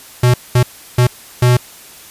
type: tone bursts at uneven times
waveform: square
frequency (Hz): 123.47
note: B2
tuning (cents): 0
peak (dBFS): -8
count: 4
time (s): 0.23-0.34 / 0.55-0.63 / 0.98-1.07 / 1.42-1.57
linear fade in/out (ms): 5
effects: white hiss -38 dBFS RMS until 2.1 s + resampled to 32000 Hz